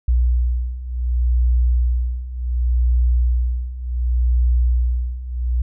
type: beating tone pair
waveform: sine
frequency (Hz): 60.4 / 61.08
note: B1 / B1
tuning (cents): -38 / -18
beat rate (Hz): 0.68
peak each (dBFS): -19 / -16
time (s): 0.08-5.62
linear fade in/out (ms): 5
effects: tanh soft clip ceiling -8 dBFS